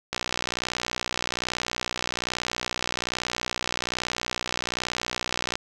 click train, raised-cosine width 0.2 ms, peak -9 dBFS, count 333, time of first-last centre 0.13-5.555 s, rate 61.2 Hz, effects none

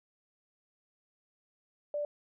sine tone, 587.3 Hz, D5, in tune, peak -31 dBFS, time 1.94-2.05 s, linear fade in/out 2 ms, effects none

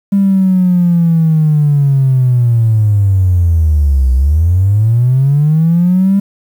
triangle linear two-way sweep, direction down then up, 200 to 62.3 to 200 Hz, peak -3 dBFS, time 0.12-6.2 s, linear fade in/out 10 ms, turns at 4.13 s, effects tanh soft clip ceiling -4 dBFS + 7-bit

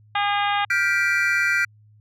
harmonic tone, 407.2 Hz, G#4, 34 cents flat, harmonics 2 / 3 / 4 / 5 / 6 / 7 / 8 / 9, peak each -22 / -26 / -28 / -30 / -32 / -33 / -34 / -35 dBFS, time 0.15-0.65 s, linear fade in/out 5 ms
triangle chord, G dominant seventh, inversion third, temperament just, 1411.2 / 1568 / 1960 / 2352 Hz, F6 / G6 / B6 / D7, +18 / 0 / -14 / +2 cents, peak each -22 dBFS, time 0.7-1.65 s, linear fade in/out 5 ms
effects added 106 Hz sine -50 dBFS peak until 2 s

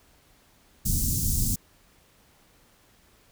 pink band-stop noise, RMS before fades -25 dBFS, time 0.85-1.56 s, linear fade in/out 10 ms, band 220 to 6100 Hz, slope 24 dB/octave, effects pink hiss -60 dBFS RMS until 3.31 s

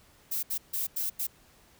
violet noise bursts at uneven times, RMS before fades -31 dBFS, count 5, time 0.31-0.43 / 0.5-0.58 / 0.73-0.87 / 0.96-1.1 / 1.19-1.27 s, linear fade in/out 10 ms, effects pink hiss -60 dBFS RMS until 1.79 s

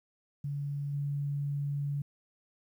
sine tone with level steps, 142.8 Hz, D3, 48 cents flat, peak -32 / -30 dBFS, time 0.44-2.02 s, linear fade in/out 5 ms, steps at 0.93 s, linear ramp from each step 10 ms, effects 11-bit

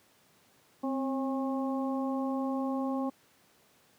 harmonic tone with a mistuned harmonic, 271 Hz, C#4, 39 cents flat, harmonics 1 / 2 / 3 / 4, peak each -30 / -37 / -39 / -41 dBFS, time 0.83-3.1 s, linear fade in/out 10 ms, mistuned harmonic 1, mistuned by -52 cents, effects pink hiss -64 dBFS RMS until 3.98 s + high-pass 150 Hz 12 dB/octave

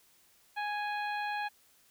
harmonic tone, 830.6 Hz, G#5, in tune, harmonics 1 / 2 / 3 / 4 / 5, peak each -34 / -38 / -42 / -49 / -50 dBFS, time 0.56-1.49 s, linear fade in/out 20 ms, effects white hiss -65 dBFS RMS until 1.9 s

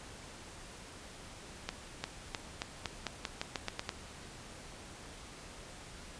accelerating click train, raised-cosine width 0.2 ms, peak -17 dBFS, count 12, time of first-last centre 1.69-3.892 s, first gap 350 ms, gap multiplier 0.88, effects pink hiss -50 dBFS RMS until 6.19 s + resampled to 22050 Hz

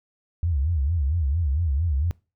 sine tone with vibrato, 76.4 Hz, D#2, 31 cents flat, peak -20 dBFS, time 0.43-2.11 s, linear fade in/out 0 ms, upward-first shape sine, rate 4.4 Hz, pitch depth 240 cents each way, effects noise-tail reverb RT60 0.3 s tail -23 dB re dry

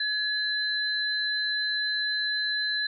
sine tone pair together, 1700 / 4048 Hz, G#6 / B7, +40 / +42 cents, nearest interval octave + minor third, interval 1502 cents, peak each -28 dBFS, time 0-2.87 s, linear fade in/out 5 ms, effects none

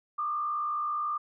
sine tone with frequency modulation, 1198 Hz, D6, 34 cents sharp, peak -28 dBFS, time 0.18-1.18 s, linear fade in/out 10 ms, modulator 58.8 Hz, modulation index 0.55, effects none

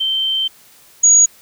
sine tone pair in turn, 3115 / 6727 Hz, G7 / G#8, -12 / +21 cents, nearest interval octave + minor second, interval 1333 cents, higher second, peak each -15 / -6 dBFS, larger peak second, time 0-0.48 / 1.03-1.26 s, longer first, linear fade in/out 10 ms, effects white hiss -47 dBFS RMS until 1.41 s

